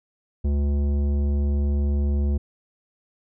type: tone with tanh clipping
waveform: triangle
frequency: 71.6 Hz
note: D2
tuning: 43 cents flat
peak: -21 dBFS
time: 0.44-2.38 s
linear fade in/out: 10 ms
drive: 17 dB
effects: none